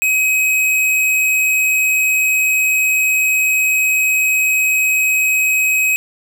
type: tone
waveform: square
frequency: 2536 Hz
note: D#7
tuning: 32 cents sharp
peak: -13 dBFS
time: 0.02-5.96 s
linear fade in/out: 0 ms
effects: none